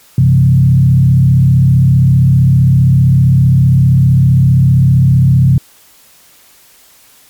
sine tone with frequency modulation, 130.9 Hz, C3, 1 cent sharp, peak -4 dBFS, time 0.18-5.58 s, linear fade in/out 2 ms, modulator 35.3 Hz, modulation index 0.88, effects white hiss -44 dBFS RMS until 7.29 s + MP3 96 kbps

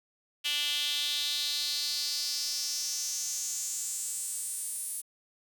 sawtooth tone with high-pass filter sweep, 293.1 Hz, D4, 3 cents flat, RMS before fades -33 dBFS, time 0.44-5.02 s, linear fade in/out 20 ms, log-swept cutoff 3000 to 10000 Hz, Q 4.4, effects 9-bit

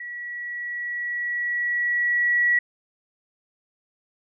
sine tone with level ramp, 1932 Hz, B6, 39 cents flat, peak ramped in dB -32 to -16 dBFS, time 0-2.59 s, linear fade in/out 5 ms, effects none

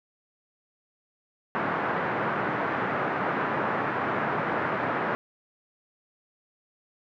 white band-pass noise, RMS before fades -28 dBFS, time 1.55-5.15 s, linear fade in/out 0 ms, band 120 to 1600 Hz, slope 24 dB/octave, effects none

